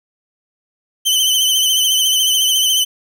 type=tone with vibrato; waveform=sawtooth; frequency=3056 Hz; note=G7; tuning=45 cents flat; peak=-9 dBFS; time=1.05-2.85 s; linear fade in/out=20 ms; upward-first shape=triangle; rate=14 Hz; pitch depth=59 cents each way; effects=none